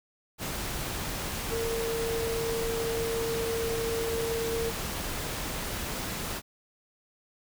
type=tone in noise; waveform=sine; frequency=457.5 Hz; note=A#4; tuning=32 cents flat; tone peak=-29 dBFS; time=1.49-4.73 s; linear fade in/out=50 ms; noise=pink; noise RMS=-34 dBFS; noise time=0.38-6.42 s; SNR=+2 dB; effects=none